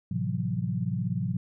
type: chord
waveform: sine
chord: F# half-diminished seventh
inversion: first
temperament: equal with one note detuned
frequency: 110 / 130.81 / 168.18 / 185 Hz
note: A2 / C3 / E3 / F#3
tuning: 0 / 0 / +35 / 0 cents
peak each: -32 dBFS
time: 0.11-1.37 s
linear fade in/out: 5 ms
effects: none